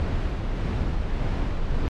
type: noise with tremolo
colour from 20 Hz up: brown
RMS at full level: -23 dBFS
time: 0-1.88 s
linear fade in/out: 0 ms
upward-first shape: sine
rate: 1.7 Hz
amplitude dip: 30%
effects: low-pass 4000 Hz 12 dB/octave + MP3 96 kbps